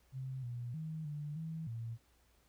sine tone with pitch steps, 131.4 / 120.9 / 157.9 / 148 / 161 / 115 Hz, C3 / B2 / D#3 / D3 / E3 / A#2, +8 / -36 / +26 / +14 / -41 / -23 cents, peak -39 dBFS, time 0.12-1.98 s, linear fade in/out 50 ms, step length 310 ms, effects added 60 Hz sine -70 dBFS peak until 2.48 s + pink hiss -72 dBFS RMS until 2.48 s

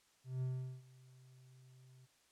triangle tone with ADSR envelope, 128.8 Hz, C3, 27 cents flat, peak -33 dBFS, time 0.24-2.07 s, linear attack 180 ms, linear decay 400 ms, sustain -24 dB, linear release 29 ms, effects white hiss -72 dBFS RMS until 2.31 s + low-pass 9000 Hz 12 dB/octave

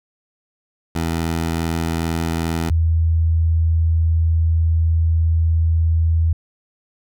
15% pulse / sine tone pair in turn, 82.41 / 81.7 Hz, E2 / E2, 0 / -15 cents, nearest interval unison, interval 15 cents, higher first, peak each -13 dBFS, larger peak neither, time 0.95-2.7 / 2.7-6.33 s, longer second, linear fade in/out 5 ms, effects none

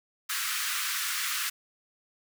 pink high-pass noise, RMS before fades -31 dBFS, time 0.29-1.5 s, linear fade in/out 10 ms, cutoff 1200 Hz, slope 48 dB/octave, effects none

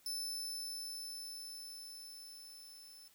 sawtooth tone with level ramp, 5274 Hz, E8, in tune, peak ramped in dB -35 to -52 dBFS, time 0.06-3.08 s, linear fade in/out 2 ms, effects white hiss -67 dBFS RMS until 3.14 s

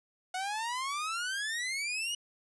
sawtooth exponential sweep, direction up, 727 to 2942 Hz, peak -29 dBFS, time 0.34-2.15 s, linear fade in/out 5 ms, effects resampled to 24000 Hz

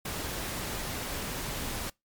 pink noise, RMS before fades -35 dBFS, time 0.05-1.9 s, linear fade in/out 5 ms, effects noise-tail reverb RT60 0.2 s tail -26 dB re dry + MP3 96 kbps

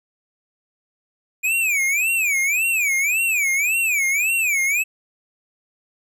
square tone with vibrato, 2417 Hz, D7, 49 cents sharp, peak -18 dBFS, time 1.43-4.84 s, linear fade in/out 20 ms, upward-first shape sine, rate 1.8 Hz, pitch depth 220 cents each way, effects none

